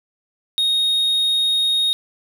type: tone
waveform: triangle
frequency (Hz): 3729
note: A#7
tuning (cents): 0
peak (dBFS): -14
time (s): 0.58-1.93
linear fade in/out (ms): 0
effects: none